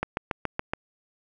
click train, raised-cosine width 0.5 ms, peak -11 dBFS, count 6, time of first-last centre 0.03-0.735 s, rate 7.09 Hz, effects none

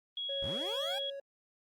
sine tone, 3322 Hz, G#7, in tune, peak -35 dBFS, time 0.17-1.1 s, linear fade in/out 2 ms
triangle tone with tremolo, 554.4 Hz, C#5, in tune, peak -35 dBFS, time 0.29-1.2 s, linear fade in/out 5 ms, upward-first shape triangle, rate 2 Hz, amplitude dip 30%
25% pulse linear sweep, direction up, 33.02 to 830.6 Hz, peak -36 dBFS, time 0.42-0.99 s, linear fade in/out 10 ms
effects Opus 32 kbps

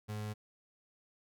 35% pulse tone, 106 Hz, G#2, 36 cents sharp, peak -36 dBFS, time 0.08-0.34 s, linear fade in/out 20 ms, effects none

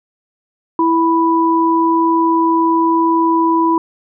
sine tone pair together, 329.6 / 987.8 Hz, E4 / B5, 0 / 0 cents, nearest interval octave + perfect fifth, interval 1900 cents, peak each -13 dBFS, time 0.79-3.78 s, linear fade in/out 2 ms, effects none

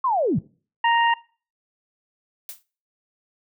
sine linear sweep, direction down, 1099 to 111.3 Hz, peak -18 dBFS, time 0.04-0.39 s, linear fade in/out 5 ms
harmonic tone, 932.3 Hz, A#5, in tune, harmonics 1 / 2 / 3, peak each -17 / -23 / -27 dBFS, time 0.84-1.14 s, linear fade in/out 5 ms
blue noise with exponential decay, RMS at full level -31 dBFS, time 2.49-2.63 s, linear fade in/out 1 ms, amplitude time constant 30 ms
effects noise-tail reverb RT60 0.4 s tail -22 dB re dry

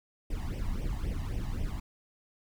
brown noise with flanger, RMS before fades -33 dBFS, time 0.3-1.8 s, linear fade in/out 5 ms, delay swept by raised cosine 0.35 to 1.07 ms, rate 3.8 Hz, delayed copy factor +0.85, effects none

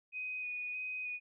sine tone with vibrato, 2489 Hz, D#7, in tune, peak -37 dBFS, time 0.12-1.2 s, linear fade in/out 50 ms, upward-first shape square, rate 1.6 Hz, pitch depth 13 cents each way, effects none

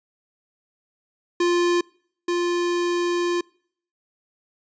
square tone pair in turn, 349.2 / 349.2 Hz, F4 / F4, 0 / 0 cents, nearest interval unison, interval 0 cents, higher neither, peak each -18 / -21 dBFS, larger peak first, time 1.4-1.81 / 2.28-3.41 s, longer second, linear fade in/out 5 ms, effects noise-tail reverb RT60 0.6 s tail -26 dB re dry + resampled to 16000 Hz

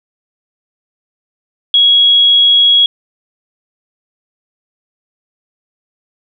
sine tone, 3322 Hz, G#7, in tune, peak -5 dBFS, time 1.74-2.86 s, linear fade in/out 2 ms, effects none

